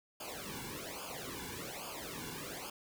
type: noise with flanger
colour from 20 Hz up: pink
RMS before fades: -44 dBFS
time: 0.2-2.7 s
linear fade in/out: 5 ms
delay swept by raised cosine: 0.51 to 1.61 ms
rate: 1.2 Hz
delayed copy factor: -0.95
effects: none